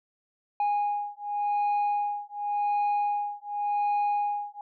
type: beating tone pair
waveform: sine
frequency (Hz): 823 / 823.89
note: G#5 / G#5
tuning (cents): -16 / -14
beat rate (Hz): 0.89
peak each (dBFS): -26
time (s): 0.6-4.61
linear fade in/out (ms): 2
effects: tanh soft clip ceiling -22 dBFS